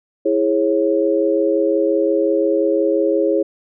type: chord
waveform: sine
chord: C# minor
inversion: first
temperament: equal with one note detuned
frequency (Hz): 329.6 / 415.3 / 544.8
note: E4 / G#4 / C#5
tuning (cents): 0 / 0 / -30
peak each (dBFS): -18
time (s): 0.25-3.43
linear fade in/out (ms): 10
effects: none